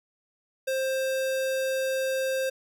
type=tone; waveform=square; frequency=528 Hz; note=C5; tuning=16 cents sharp; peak=-26 dBFS; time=0.67-2.5 s; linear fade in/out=10 ms; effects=none